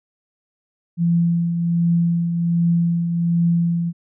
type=tone with tremolo; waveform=sine; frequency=170 Hz; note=F3; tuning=46 cents flat; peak=-13 dBFS; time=0.97-3.93 s; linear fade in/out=50 ms; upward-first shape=triangle; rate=1.3 Hz; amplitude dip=50%; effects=none